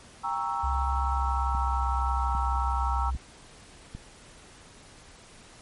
sine chord, G diminished seventh, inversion none, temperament equal with one note detuned, 796.8 / 932.3 / 1108.7 / 1318.5 Hz, G5 / Bb5 / Db6 / Fb6, +28 / 0 / 0 / 0 cents, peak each -33 / -31 / -36 / -32 dBFS, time 0.23-3.11 s, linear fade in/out 20 ms
sine tone with pitch glide, 67 to 64.16 Hz, C2 to C2, +42 to -33 cents, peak -26 dBFS, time 0.63-3.17 s, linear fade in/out 10 ms, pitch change -75 cents, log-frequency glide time 0.92-1.91 s
click train, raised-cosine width 5 ms, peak -25 dBFS, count 4, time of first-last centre 1.55-3.95 s, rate 1.25 Hz
effects pink hiss -51 dBFS RMS until 5.61 s + MP3 48 kbps

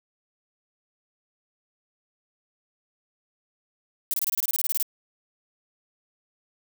violet noise bursts, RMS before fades -25 dBFS, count 14, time 4.11-4.827 s, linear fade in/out 0 ms, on 28 ms, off 25 ms, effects none

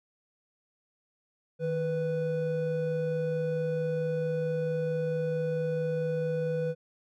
triangle tone pair together, 156.7 / 494.6 Hz, D#3 / B4, +13 / +3 cents, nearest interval octave + minor sixth, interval 1990 cents, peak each -30 / -27 dBFS, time 1.59-6.75 s, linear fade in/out 50 ms, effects none

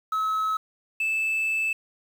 sine tone pair in turn, 1289 / 2629 Hz, E6 / E7, -39 / -5 cents, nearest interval octave, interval 1234 cents, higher second, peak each -20 dBFS, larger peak neither, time 0.12-0.57 / 1-1.73 s, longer second, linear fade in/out 5 ms, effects tanh soft clip ceiling -22 dBFS + 8-bit

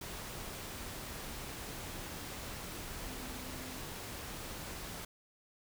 sine tone in noise, 255.6 Hz, C4, 40 cents flat, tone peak -50 dBFS, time 3.07-3.79 s, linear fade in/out 5 ms, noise pink, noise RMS -44 dBFS, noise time 0.01-5.05 s, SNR -9 dB, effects none

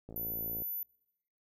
click train, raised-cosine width 2 ms, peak -33 dBFS, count 31, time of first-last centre 0.09-0.621 s, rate 56.5 Hz
sine tone, 14000 Hz, A9, 10 cents flat, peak -35 dBFS, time 0.16-0.83 s, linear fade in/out 2 ms
effects noise-tail reverb RT60 0.8 s tail -23 dB re dry

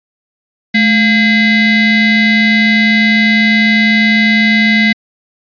45% pulse ring-modulated tone, 914 Hz, A#5, 34 cents flat, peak -4 dBFS, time 0.74-4.93 s, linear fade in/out 10 ms, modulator 1130 Hz, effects resampled to 11025 Hz

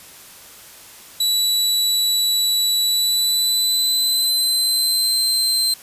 sawtooth tone with pitch glide, 3938 to 4115 Hz, B7 to C8, -6 to -30 cents, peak -13 dBFS, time 1.2-5.74 s, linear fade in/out 5 ms, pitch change +76 cents, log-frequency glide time 2.83-5.19 s, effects white hiss -42 dBFS RMS until 5.82 s + resampled to 32000 Hz

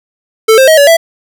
square tone with pitch steps, 442.3 / 528 / 634 / 569 / 662 Hz, A4 / C5 / D#5 / C#5 / E5, +9 / +16 / +32 / +45 / +7 cents, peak -3 dBFS, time 0.48-0.97 s, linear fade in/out 10 ms, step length 98 ms, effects none

